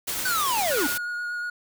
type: noise with tremolo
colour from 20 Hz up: white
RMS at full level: -28 dBFS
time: 0.07-0.98 s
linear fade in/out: 10 ms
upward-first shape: triangle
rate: 10 Hz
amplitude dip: 25%
type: linear sweep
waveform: square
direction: down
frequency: 1545 to 253.4 Hz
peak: -24 dBFS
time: 0.25-0.87 s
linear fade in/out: 5 ms
type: tone with vibrato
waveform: triangle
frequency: 1442 Hz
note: F#6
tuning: 45 cents flat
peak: -26 dBFS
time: 0.71-1.5 s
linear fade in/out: 5 ms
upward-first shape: triangle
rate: 8.4 Hz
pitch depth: 15 cents each way
effects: none